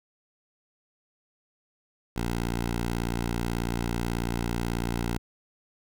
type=tone; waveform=10% pulse; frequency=58.27 Hz; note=A#1; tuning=in tune; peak=-19 dBFS; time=2.16-5.18 s; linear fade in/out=5 ms; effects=none